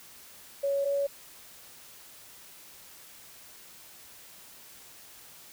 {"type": "tone pair in turn", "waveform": "sine", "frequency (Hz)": [558, 561.6], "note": ["C#5", "C#5"], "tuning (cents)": [11, 22], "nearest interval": "unison", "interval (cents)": 11, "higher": "second", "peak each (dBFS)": -25, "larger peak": "neither", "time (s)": [[0.63, 0.85], [0.85, 1.07]], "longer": "neither", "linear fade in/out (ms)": 10, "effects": ["white hiss -51 dBFS RMS until 5.52 s"]}